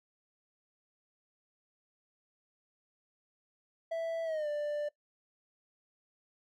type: tone with pitch glide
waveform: triangle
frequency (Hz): 659.3 to 590.8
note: E5 to D5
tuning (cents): 0 to +10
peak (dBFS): -30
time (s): 3.91-4.89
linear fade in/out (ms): 10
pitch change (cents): -190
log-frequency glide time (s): 4.24-4.48
effects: noise-tail reverb RT60 0.1 s tail -20 dB re dry